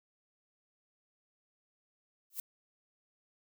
violet noise with exponential growth, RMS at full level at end -33 dBFS, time 2.3-2.4 s, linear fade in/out 2 ms, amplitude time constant 20 ms, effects none

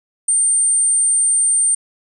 sine tone, 8870 Hz, C#9, in tune, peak -12 dBFS, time 0.28-1.75 s, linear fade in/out 5 ms, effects none

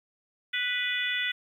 harmonic tone, 493.2 Hz, B4, 2 cents flat, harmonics 3 / 4 / 5 / 6 / 7, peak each -34 / -30 / -35 / -36 / -33 dBFS, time 0.53-1.32 s, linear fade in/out 10 ms, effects 10-bit

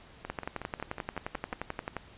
two click trains, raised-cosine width 0.5 ms, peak -18 / -23 dBFS, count 20 / 8, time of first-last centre 0.3-1.967 / 0.25-1.532 s, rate 11.4 / 5.46 Hz, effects pink hiss -54 dBFS RMS until 2.17 s + resampled to 8000 Hz

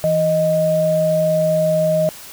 sine tone pair together, 164.81 / 622.2 Hz, E3 / D#5, 0 / 0 cents, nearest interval octave + major seventh, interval 2300 cents, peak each -21 / -14 dBFS, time 0.04-2.09 s, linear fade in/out 0 ms, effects white hiss -37 dBFS RMS until 2.32 s

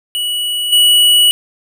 square tone with level steps, 2936 Hz, F#7, 14 cents flat, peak -16 / -7 dBFS, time 0.15-1.31 s, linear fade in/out 0 ms, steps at 0.72 s, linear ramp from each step 10 ms, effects none

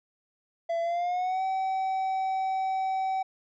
triangle tone with pitch glide, 672 to 763.1 Hz, E5 to G5, +33 to -47 cents, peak -24 dBFS, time 0.69-3.23 s, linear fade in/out 10 ms, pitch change +220 cents, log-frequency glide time 0.81-1.43 s, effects resampled to 16000 Hz

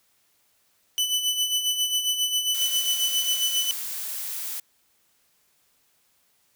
sawtooth tone with tremolo, 2993 Hz, F#7, 19 cents sharp, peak -17 dBFS, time 0.98-3.71 s, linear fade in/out 0 ms, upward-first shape sine, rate 7.4 Hz, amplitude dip 60%
blue noise, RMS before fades -32 dBFS, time 2.54-4.6 s, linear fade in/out 5 ms
effects white hiss -66 dBFS RMS until 6.55 s

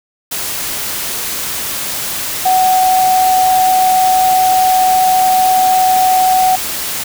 sine tone in noise, 746 Hz, F#5, 14 cents sharp, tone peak -8 dBFS, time 2.45-6.56 s, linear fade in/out 10 ms, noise white, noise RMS -20 dBFS, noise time 0.31-7.04 s, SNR +9 dB, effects none

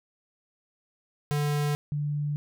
square / sine tone pair in turn, 146.83 / 146.83 Hz, D3 / D3, 0 / 0 cents, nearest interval unison, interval 0 cents, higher neither, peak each -25 / -26 dBFS, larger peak first, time 1.31-1.75 / 1.92-2.36 s, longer neither, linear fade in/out 0 ms, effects none

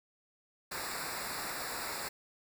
pink noise with comb filter, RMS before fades -39 dBFS, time 0.71-2.09 s, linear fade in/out 10 ms, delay 0.32 ms, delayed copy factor -0.9, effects none

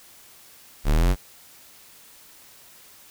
square exponential sweep, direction up, 34.57 to 48.61 Hz, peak -17 dBFS, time 0.84-1.16 s, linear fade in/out 50 ms, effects white hiss -50 dBFS RMS until 3.1 s

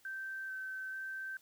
sine tone with pitch steps, 1558 / 1538 / 1554 Hz, G6 / G6 / G6, -11 / -33 / -16 cents, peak -39 dBFS, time 0.05-1.37 s, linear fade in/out 2 ms, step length 440 ms, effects white hiss -67 dBFS RMS until 1.41 s

